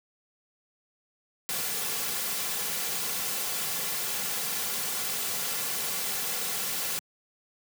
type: noise with comb filter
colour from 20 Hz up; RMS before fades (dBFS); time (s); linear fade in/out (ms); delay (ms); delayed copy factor
white; -31; 1.49-6.99; 0; 3.2; -0.55
effects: high-pass 150 Hz 12 dB/octave